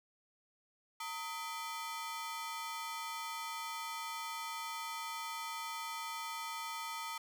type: ring-modulated tone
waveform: sawtooth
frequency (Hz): 1090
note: C#6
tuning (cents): -29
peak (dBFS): -33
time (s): 1-7.18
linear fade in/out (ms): 5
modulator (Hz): 176
effects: none